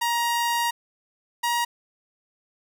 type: tone pair in turn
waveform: sawtooth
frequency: 943 / 949 Hz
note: A#5 / A#5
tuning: +20 / +31 cents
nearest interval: unison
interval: 11 cents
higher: second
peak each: -18 dBFS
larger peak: neither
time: 0.01-0.71 / 1.43-1.65 s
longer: first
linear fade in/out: 10 ms
effects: none